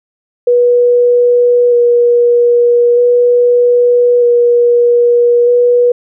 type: tone with vibrato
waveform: sine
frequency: 482.7 Hz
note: B4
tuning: 40 cents flat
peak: -5 dBFS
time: 0.47-5.92 s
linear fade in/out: 5 ms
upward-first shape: square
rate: 0.4 Hz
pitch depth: 12 cents each way
effects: none

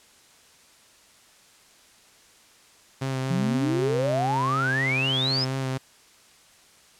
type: tone with vibrato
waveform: sawtooth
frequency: 132.4 Hz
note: C3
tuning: 21 cents sharp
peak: -22 dBFS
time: 3.01-5.78 s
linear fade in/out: 10 ms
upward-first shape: sine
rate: 4 Hz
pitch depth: 23 cents each way
type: exponential sweep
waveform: sine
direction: up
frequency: 164.81 to 5274 Hz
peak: -23 dBFS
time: 3.3-5.45 s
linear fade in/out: 10 ms
effects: white hiss -55 dBFS RMS until 6.99 s + low-pass 9000 Hz 12 dB/octave

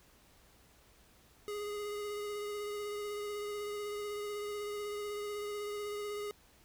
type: tone with vibrato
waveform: square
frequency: 414.1 Hz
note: G#4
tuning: 5 cents flat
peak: -38 dBFS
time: 1.48-6.31 s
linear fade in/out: 0 ms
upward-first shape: sine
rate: 16 Hz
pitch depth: 17 cents each way
effects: added 60 Hz sine -70 dBFS peak until 6.64 s + pink hiss -64 dBFS RMS until 6.64 s

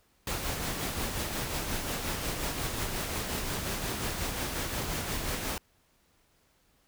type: noise with tremolo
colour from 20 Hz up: pink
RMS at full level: -32 dBFS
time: 0.27-5.58 s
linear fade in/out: 2 ms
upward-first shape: sine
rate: 5.6 Hz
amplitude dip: 35%
effects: pink hiss -68 dBFS RMS until 6.87 s

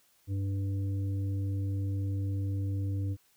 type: harmonic tone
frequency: 98 Hz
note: G2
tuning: in tune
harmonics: 1 / 3 / 5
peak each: -29 / -40 / -51 dBFS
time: 0.27-3.17 s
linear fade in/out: 50 ms
effects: white hiss -67 dBFS RMS until 3.36 s

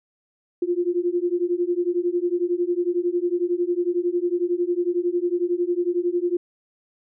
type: beating tone pair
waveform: sine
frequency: 346.1 / 357.1 Hz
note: F4 / F4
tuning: -16 / +39 cents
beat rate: 11 Hz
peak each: -23 dBFS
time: 0.62-6.37 s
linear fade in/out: 5 ms
effects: none

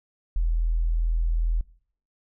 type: tone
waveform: sine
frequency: 41.2 Hz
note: E1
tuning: in tune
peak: -20 dBFS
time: 0.36-1.61 s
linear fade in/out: 0 ms
effects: noise-tail reverb RT60 0.6 s tail -22 dB re dry

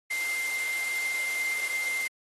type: tone in noise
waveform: sine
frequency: 2093 Hz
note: C7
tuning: in tune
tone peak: -28 dBFS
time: 0.1-2.08 s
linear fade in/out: 10 ms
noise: white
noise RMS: -37 dBFS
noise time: 0.1-2.08 s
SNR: +6 dB
effects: high-pass 400 Hz 12 dB/octave + AAC 32 kbps

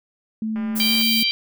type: tone with pitch glide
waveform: sine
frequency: 219.3 to 226.4 Hz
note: A3 to A3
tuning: -6 to +50 cents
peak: -22 dBFS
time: 0.42-1.23 s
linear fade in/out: 2 ms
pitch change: +56 cents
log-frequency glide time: 0.85-0.93 s
type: click train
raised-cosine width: 0.5 ms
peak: -25 dBFS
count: 93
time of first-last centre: 0.56-1.018 s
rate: 201 Hz
type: noise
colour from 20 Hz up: violet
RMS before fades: -26 dBFS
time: 0.75-1.24 s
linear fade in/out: 20 ms
type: harmonic tone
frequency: 784 Hz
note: G5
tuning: in tune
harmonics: 3 / 4 / 5 / 6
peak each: -24 / -22 / -27 / -22 dBFS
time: 0.8-1.31 s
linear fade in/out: 0 ms
effects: none

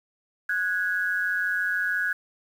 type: tone pair together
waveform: sine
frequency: 1470.9 / 1657 Hz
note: F#6 / G#6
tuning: -11 / -4 cents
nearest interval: major second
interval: 207 cents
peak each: -26 / -26 dBFS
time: 0.49-2.13 s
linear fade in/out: 5 ms
effects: 8-bit

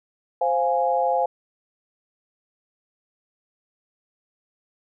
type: chord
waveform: sine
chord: F minor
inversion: second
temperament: equal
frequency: 523.3 / 698.5 / 830.6 Hz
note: C5 / F5 / Ab5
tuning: 0 / 0 / 0 cents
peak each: -23 dBFS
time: 0.41-1.26 s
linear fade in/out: 5 ms
effects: none

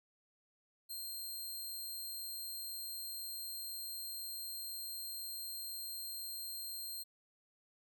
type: tone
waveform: 10% pulse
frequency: 4186 Hz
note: C8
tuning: in tune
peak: -35 dBFS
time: 0.89-7.04 s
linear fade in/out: 20 ms
effects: none

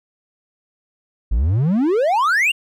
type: exponential sweep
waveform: triangle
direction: up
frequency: 48 to 2913 Hz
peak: -12 dBFS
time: 1.31-2.52 s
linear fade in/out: 10 ms
effects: none

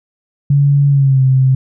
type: tone with pitch glide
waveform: sine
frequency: 141.8 to 131.54 Hz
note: C#3 to C3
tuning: +40 to +10 cents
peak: -7 dBFS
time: 0.5-1.55 s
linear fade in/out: 5 ms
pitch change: -130 cents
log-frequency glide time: 0.89-1.22 s
effects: none

